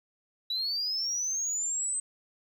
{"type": "linear sweep", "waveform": "sine", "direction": "up", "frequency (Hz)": [3888, 8240], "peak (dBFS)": -27, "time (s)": [0.5, 2], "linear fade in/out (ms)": 5, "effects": ["tanh soft clip ceiling -25 dBFS", "11-bit"]}